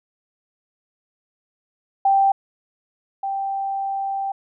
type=tone pair in turn; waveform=sine; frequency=784 / 784 Hz; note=G5 / G5; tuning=0 / 0 cents; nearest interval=unison; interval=0 cents; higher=neither; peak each=-13 / -22 dBFS; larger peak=first; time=2.05-2.32 / 3.23-4.32 s; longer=second; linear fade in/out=5 ms; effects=none